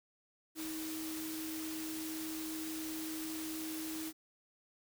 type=tone in noise; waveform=sine; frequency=317 Hz; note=D#4; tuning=32 cents sharp; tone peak=-40 dBFS; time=0.55-4.13 s; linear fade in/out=50 ms; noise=white; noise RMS=-45 dBFS; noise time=0.55-4.13 s; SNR=+2 dB; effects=none